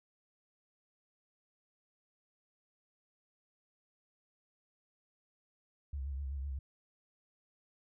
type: tone with vibrato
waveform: sine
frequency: 68.8 Hz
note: C#2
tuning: 12 cents flat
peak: -36 dBFS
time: 5.93-6.59 s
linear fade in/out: 5 ms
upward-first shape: sine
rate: 7.9 Hz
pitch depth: 79 cents each way
effects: none